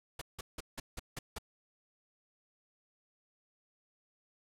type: noise bursts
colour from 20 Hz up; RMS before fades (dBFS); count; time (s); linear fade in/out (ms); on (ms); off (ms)
pink; -41; 7; 0.19-1.385; 5; 25; 170
effects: low-pass 12000 Hz 12 dB/octave